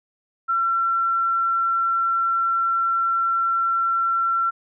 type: tone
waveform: sine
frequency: 1355 Hz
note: E6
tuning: 47 cents sharp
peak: -18 dBFS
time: 0.48-4.51 s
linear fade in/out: 20 ms
effects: none

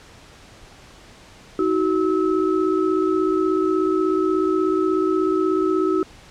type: tone cluster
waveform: sine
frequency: 318 / 374.5 / 1295 Hz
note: D#4 / F#4 / E6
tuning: +38 / +21 / -31 cents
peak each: -21 / -19 / -27 dBFS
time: 1.59-6.03 s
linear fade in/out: 2 ms
effects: pink hiss -46 dBFS RMS until 6.3 s + low-pass 7000 Hz 12 dB/octave

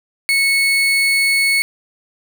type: tone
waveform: 35% pulse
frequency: 2204 Hz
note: C#7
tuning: 11 cents flat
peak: -11 dBFS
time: 0.29-1.62 s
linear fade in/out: 0 ms
effects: none

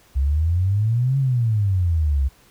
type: exponential two-way sweep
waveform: sine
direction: up then down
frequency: 65 to 138.6 to 65 Hz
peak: -16 dBFS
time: 0.15-2.29 s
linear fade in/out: 20 ms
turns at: 1.18 s
effects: pink hiss -54 dBFS RMS until 2.5 s

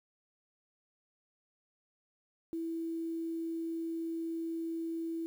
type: tone with quantisation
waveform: sine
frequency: 329.6 Hz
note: E4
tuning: in tune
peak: -34 dBFS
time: 2.53-5.26 s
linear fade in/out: 0 ms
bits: 10
effects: none

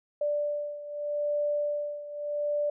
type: beating tone pair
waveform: sine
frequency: 587.3 / 588.11 Hz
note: D5 / D5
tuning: 0 / +2 cents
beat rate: 0.81 Hz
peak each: -29 / -33 dBFS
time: 0.21-2.7 s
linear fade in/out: 5 ms
effects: none

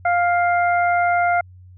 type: harmonic tone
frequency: 701 Hz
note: F5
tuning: 6 cents sharp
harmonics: 1 / 2 / 3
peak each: -16 / -22 / -26 dBFS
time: 0.05-1.41 s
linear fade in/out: 5 ms
effects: added 91 Hz sine -41 dBFS peak until 1.77 s

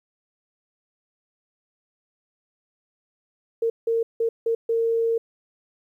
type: tone bursts at uneven times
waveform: sine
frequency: 457.9 Hz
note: A#4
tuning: 31 cents flat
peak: -19 dBFS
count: 5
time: 3.62-3.7 / 3.87-4.03 / 4.2-4.29 / 4.46-4.55 / 4.69-5.18 s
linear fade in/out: 5 ms
effects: 10-bit

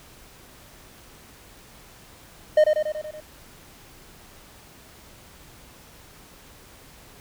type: tone with echo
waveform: triangle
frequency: 613 Hz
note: D#5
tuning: 26 cents flat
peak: -10 dBFS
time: 2.57-2.64 s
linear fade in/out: 5 ms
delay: 94 ms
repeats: 6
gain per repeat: -4 dB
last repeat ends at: 3.204 s
effects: pink hiss -49 dBFS RMS until 7.2 s

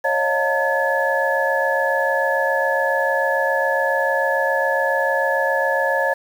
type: tone cluster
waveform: sine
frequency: 547 / 614 / 702 / 904 / 1709 Hz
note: C#5 / D#5 / F5 / A5 / G#6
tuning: -23 / -23 / +9 / +47 / +49 cents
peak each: -21 / -26 / -26 / -24 / -21 dBFS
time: 0.04-6.14 s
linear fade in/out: 10 ms
effects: 7-bit

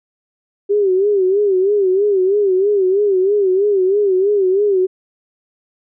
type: tone with vibrato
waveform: sine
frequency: 392 Hz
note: G4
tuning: in tune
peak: -11 dBFS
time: 0.69-4.87 s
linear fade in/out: 20 ms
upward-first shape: sine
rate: 3.1 Hz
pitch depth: 110 cents each way
effects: none

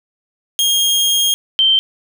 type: tone pair in turn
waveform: sawtooth / sine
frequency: 3242 / 3124 Hz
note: G#7 / G7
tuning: -42 / -7 cents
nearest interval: minor second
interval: 65 cents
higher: first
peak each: -9 dBFS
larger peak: neither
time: 0.59-1.34 / 1.59-1.79 s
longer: first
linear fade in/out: 0 ms
effects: none

